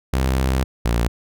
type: tone pair in turn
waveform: sawtooth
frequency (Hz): 65.41 / 58.27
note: C2 / A#1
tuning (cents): 0 / 0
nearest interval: major second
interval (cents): 200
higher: first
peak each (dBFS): -13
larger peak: neither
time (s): 0.13-0.64 / 0.85-1.08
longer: first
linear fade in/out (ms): 5
effects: none